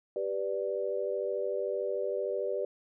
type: chord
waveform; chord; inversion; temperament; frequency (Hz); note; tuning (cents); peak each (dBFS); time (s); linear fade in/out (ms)
sine; G major; none; equal; 392 / 493.9 / 587.3; G4 / B4 / D5; 0 / 0 / 0; -34; 0.16-2.65; 2
effects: none